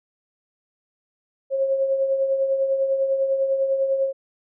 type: tone with tremolo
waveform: sine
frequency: 540 Hz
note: C#5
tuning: 45 cents flat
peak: -16 dBFS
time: 1.5-4.13 s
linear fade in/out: 50 ms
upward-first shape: triangle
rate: 10 Hz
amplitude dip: 55%
effects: none